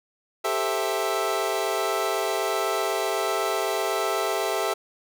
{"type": "chord", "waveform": "25% pulse", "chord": "A minor seventh", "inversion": "third", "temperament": "equal", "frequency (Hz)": [392, 440, 523.3, 659.3], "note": ["G4", "A4", "C5", "E5"], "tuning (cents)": [0, 0, 0, 0], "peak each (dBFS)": [-25, -26, -29, -24], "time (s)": [0.44, 4.74], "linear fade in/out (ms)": 10, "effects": []}